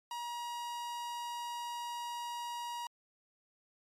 45% pulse tone, 954 Hz, A#5, 40 cents sharp, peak -38 dBFS, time 0.11-2.87 s, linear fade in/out 2 ms, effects low-pass 12000 Hz 12 dB/octave + MP3 96 kbps

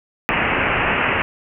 white low-pass noise, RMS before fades -19 dBFS, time 0.29-1.22 s, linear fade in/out 0 ms, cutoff 2800 Hz, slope 96 dB/octave, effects none

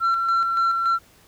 sine tone with tremolo, 1356 Hz, E6, 49 cents sharp, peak -14 dBFS, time 0-0.99 s, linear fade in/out 50 ms, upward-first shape square, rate 3.5 Hz, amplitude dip 45%, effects tanh soft clip ceiling -16 dBFS + pink hiss -54 dBFS RMS until 1.27 s

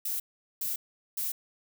violet noise bursts, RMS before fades -32 dBFS, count 3, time 0.05-1.32 s, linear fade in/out 5 ms, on 150 ms, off 410 ms, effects none

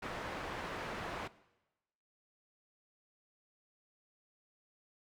white low-pass noise, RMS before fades -42 dBFS, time 0.02-1.28 s, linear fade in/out 10 ms, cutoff 1500 Hz, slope 12 dB/octave, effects noise-tail reverb RT60 1.0 s tail -19 dB re dry

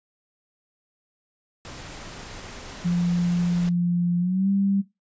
pink noise, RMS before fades -39 dBFS, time 1.65-3.69 s, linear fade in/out 0 ms
sine tone with pitch glide, 174.61 to 197.13 Hz, F3 to G3, 0 to +10 cents, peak -19 dBFS, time 2.84-4.82 s, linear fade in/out 20 ms, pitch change +210 cents, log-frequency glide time 4.19-4.49 s
effects noise-tail reverb RT60 0.2 s tail -18 dB re dry + resampled to 16000 Hz

